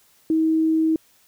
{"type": "tone", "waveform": "sine", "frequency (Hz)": 319.3, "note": "D#4", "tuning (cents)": 45, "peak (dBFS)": -16, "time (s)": [0.3, 0.96], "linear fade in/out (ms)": 2, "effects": ["white hiss -58 dBFS RMS until 1.27 s"]}